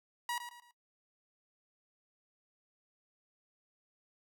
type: tone with echo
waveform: sawtooth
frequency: 960 Hz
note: B5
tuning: 49 cents flat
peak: -30 dBFS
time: 0.29-0.38 s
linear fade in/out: 2 ms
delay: 110 ms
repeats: 3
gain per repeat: -9 dB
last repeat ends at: 0.71 s
effects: noise-tail reverb RT60 0.1 s tail -17 dB re dry